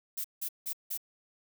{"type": "noise bursts", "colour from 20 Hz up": "violet", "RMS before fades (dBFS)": -35, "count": 4, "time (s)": [0.17, 0.976], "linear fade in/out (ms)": 10, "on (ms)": 74, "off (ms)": 170, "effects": []}